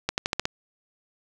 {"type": "accelerating click train", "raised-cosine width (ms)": 0.2, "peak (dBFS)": -7, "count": 6, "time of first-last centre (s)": [0.09, 0.454], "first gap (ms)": 89, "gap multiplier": 0.9, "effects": []}